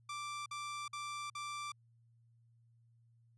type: tone bursts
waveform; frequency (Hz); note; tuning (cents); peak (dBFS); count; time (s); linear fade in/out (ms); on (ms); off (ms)
sawtooth; 1174.7; D6; 0; -37; 4; 0.09-1.72; 5; 370; 50
effects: added 116 Hz sine -65 dBFS peak until 3.37 s + resampled to 22050 Hz